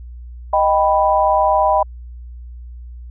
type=chord; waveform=sine; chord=Eb augmented; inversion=none; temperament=equal; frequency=622.3 / 784 / 987.8 Hz; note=Eb5 / G5 / B5; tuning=0 / 0 / 0 cents; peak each=-16 dBFS; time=0.53-1.83 s; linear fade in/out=5 ms; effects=added 60 Hz sine -31 dBFS peak until 3.1 s